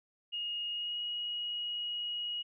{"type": "tone with pitch glide", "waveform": "sine", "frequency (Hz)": [2863, 2896], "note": ["F7", "F#7"], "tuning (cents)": [42, -38], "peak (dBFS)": -34, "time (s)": [0.32, 2.43], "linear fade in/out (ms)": 20, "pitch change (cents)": 20, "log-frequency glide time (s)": [0.7, 0.99], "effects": []}